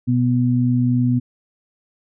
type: tone pair together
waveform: sine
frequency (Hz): 123.47 / 246.9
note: B2 / B3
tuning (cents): 0 / 0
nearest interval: octave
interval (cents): 1200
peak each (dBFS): -17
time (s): 0.07-1.2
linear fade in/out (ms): 20
effects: none